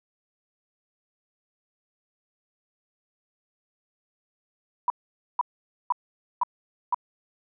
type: tone bursts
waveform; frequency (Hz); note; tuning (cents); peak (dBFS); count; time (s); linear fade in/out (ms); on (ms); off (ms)
sine; 981; B5; -12; -19; 5; 4.88-6.945; 2; 21; 490
effects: none